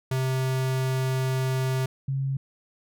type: tone pair in turn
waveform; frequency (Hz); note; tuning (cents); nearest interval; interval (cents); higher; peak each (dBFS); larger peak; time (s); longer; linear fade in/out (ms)
square / sine; 130.81 / 135.6; C3 / C#3; 0 / -38; minor second; 62; second; -24; neither; 0.11-1.86 / 2.08-2.37; first; 5
effects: none